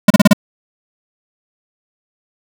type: tone bursts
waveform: square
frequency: 205 Hz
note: G#3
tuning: 22 cents flat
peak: -3 dBFS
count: 5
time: 0.08-0.332 s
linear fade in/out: 5 ms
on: 24 ms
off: 33 ms
effects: none